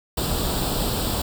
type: noise with comb filter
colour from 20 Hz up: pink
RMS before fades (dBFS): -24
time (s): 0.17-1.22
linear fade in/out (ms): 5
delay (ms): 0.24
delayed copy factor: +0.7
effects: none